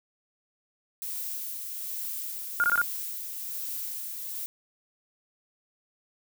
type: noise with tremolo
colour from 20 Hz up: violet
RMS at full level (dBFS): -34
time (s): 1.02-4.46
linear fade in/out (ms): 0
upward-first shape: sine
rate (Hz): 1.2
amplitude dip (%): 30
type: tone bursts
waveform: sine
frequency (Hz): 1423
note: F6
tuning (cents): +32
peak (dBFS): -20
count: 4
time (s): 2.6-2.816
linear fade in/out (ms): 0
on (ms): 39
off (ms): 20
effects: none